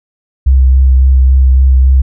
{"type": "tone with vibrato", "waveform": "sine", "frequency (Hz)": 65.41, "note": "C2", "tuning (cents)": 0, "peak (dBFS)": -3, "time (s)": [0.46, 2.02], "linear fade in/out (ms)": 10, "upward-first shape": "sine", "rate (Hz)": 3.6, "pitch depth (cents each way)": 20, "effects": []}